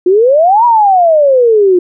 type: exponential two-way sweep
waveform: sine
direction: up then down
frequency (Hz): 349.2 to 978 to 349.2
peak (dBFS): -4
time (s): 0.06-1.79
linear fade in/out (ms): 5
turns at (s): 0.65
effects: none